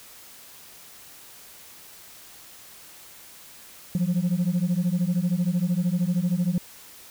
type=beating tone pair; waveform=sine; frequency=171 / 184 Hz; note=F3 / F#3; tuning=-36 / -9 cents; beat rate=13 Hz; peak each=-22 dBFS; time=3.95-6.58 s; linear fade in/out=2 ms; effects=tanh soft clip ceiling -18 dBFS + white hiss -47 dBFS RMS until 7.1 s